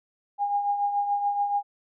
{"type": "tone with tremolo", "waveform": "sine", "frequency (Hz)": 813, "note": "G#5", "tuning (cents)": -37, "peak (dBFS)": -20, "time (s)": [0.38, 1.63], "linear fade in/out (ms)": 50, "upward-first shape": "triangle", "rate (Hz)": 7, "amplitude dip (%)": 60, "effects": []}